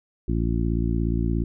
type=harmonic tone; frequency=57 Hz; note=A#1; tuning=38 cents flat; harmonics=1 / 2 / 3 / 4 / 5 / 6; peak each=-24 / -27 / -29 / -30 / -31 / -32 dBFS; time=0.28-1.44 s; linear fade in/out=5 ms; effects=none